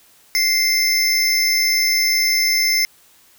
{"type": "tone pair together", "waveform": "square", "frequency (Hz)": [2093, 5274], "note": ["C7", "E8"], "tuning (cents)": [0, 0], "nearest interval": "octave + major third", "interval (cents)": 1600, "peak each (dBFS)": -18, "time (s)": [0.35, 2.85], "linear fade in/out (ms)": 0, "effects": ["white hiss -52 dBFS RMS until 3.38 s"]}